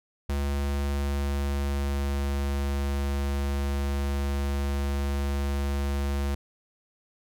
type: tone with pitch glide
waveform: square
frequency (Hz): 70.6 to 70.03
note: C#2 to C#2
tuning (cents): +32 to +18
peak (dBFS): -26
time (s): 0.29-6.35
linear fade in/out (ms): 5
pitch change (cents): -14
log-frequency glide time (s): 0.55-2.24
effects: none